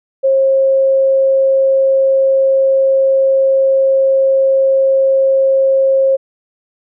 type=tone; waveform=sine; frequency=537 Hz; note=C5; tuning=45 cents sharp; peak=-8 dBFS; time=0.23-6.17 s; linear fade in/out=20 ms; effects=none

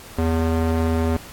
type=tone with band-pass filter; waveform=square; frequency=81.4 Hz; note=E2; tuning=21 cents flat; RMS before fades=-20 dBFS; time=0.18-1.17 s; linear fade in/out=5 ms; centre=360 Hz; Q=0.54; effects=pink hiss -41 dBFS RMS until 1.32 s + AAC 64 kbps

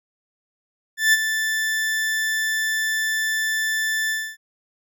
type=tone with ADSR envelope; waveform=40% pulse; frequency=1760 Hz; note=A6; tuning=in tune; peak=-11 dBFS; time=0.97-4.37 s; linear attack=160 ms; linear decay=32 ms; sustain=-9 dB; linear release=270 ms; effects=none

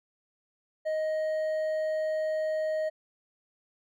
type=tone with hard clipping; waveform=triangle; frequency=625 Hz; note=D#5; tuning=8 cents sharp; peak=-28 dBFS; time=0.85-2.9 s; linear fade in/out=20 ms; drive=7 dB; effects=none

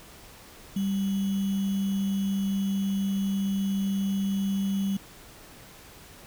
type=tone with sample-and-hold; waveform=sine; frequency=196 Hz; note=G3; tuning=in tune; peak=-24 dBFS; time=0.76-4.97 s; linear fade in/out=5 ms; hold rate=3150 Hz; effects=pink hiss -49 dBFS RMS until 6.26 s

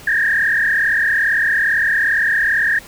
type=tone with frequency modulation; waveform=sine; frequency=1735 Hz; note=A6; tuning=25 cents flat; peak=-13 dBFS; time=0.07-2.79 s; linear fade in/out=5 ms; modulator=37.6 Hz; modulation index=3.4; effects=pink hiss -39 dBFS RMS until 2.87 s

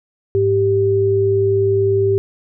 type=tone pair together; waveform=sine; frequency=103.83 / 391.7 Hz; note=G#2 / G4; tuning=0 / -1 cents; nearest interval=octave + major seventh; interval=2299 cents; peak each=-19 / -13 dBFS; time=0.35-2.18 s; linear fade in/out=0 ms; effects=none

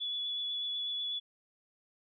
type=tone with vibrato; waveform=sine; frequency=3420 Hz; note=A7; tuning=50 cents flat; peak=-33 dBFS; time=0-1.2 s; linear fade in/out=20 ms; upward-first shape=sine; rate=8.1 Hz; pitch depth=12 cents each way; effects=none

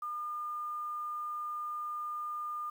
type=tone with quantisation; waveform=sine; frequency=1209 Hz; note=D6; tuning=50 cents sharp; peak=-35 dBFS; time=0.02-2.7 s; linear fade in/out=5 ms; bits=10; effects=none

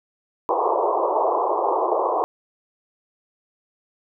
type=band-pass noise; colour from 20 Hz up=white; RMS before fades=-21 dBFS; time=0.49-2.24 s; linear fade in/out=0 ms; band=340 to 1100 Hz; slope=96 dB/octave; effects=none

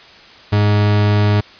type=tone; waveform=40% pulse; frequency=103.83 Hz; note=G#2; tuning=in tune; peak=-10 dBFS; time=0.52-1.41 s; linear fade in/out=10 ms; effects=white hiss -41 dBFS RMS until 1.59 s + resampled to 11025 Hz

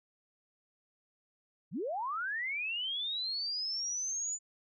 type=linear sweep; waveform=sine; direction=up; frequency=120.6 to 7040 Hz; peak=-33 dBFS; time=1.71-4.39 s; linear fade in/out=50 ms; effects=none

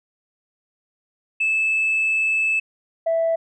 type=tone pair in turn; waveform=sine; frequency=2618 / 659.1 Hz; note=E7 / E5; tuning=-13 / 0 cents; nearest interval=2 octaves; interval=2387 cents; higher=first; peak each=-16 dBFS; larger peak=neither; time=1.4-2.6 / 3.06-3.36 s; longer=first; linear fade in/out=10 ms; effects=tanh soft clip ceiling -14 dBFS

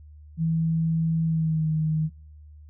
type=tone with pitch glide; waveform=sine; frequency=162.6 to 156.43 Hz; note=E3 to D#3; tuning=-23 to +10 cents; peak=-21 dBFS; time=0.37-2.1 s; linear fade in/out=50 ms; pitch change=-67 cents; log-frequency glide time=1.24-1.68 s; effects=noise-tail reverb RT60 0.6 s tail -24 dB re dry + added 75 Hz sine -44 dBFS peak until 2.69 s

